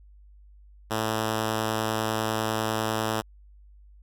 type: tone with vibrato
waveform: 5% pulse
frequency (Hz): 110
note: A2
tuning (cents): 0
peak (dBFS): -14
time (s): 0.9-3.22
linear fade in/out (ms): 20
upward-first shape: triangle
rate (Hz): 10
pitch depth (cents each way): 9
effects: added 50 Hz sine -49 dBFS peak until 4.02 s